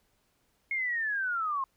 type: linear sweep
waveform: sine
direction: down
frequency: 2170 to 1048 Hz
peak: -28 dBFS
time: 0.71-1.64 s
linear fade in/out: 2 ms
effects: pink hiss -72 dBFS RMS until 1.76 s